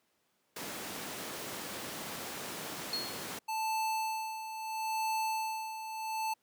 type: noise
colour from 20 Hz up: pink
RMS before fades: -40 dBFS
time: 0.56-3.39 s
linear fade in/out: 5 ms
type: tone with exponential decay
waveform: sine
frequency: 4309 Hz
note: C#8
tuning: 50 cents flat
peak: -30 dBFS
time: 2.93-3.36 s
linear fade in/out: 2 ms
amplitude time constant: 93 ms
type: tone with tremolo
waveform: square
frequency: 880 Hz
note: A5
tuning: in tune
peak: -31 dBFS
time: 3.48-6.34 s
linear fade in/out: 10 ms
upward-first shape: sine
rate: 0.75 Hz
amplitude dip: 65%
effects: pink hiss -75 dBFS RMS until 6.42 s + high-pass 200 Hz 12 dB/octave